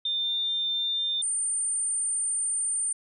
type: tone pair in turn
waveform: sine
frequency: 3599 / 8973 Hz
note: A7 / C#9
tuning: +38 / +20 cents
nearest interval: octave + major third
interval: 1582 cents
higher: second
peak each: -25 dBFS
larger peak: neither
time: 0.05-1.22 / 1.22-2.93 s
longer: second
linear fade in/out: 5 ms
effects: none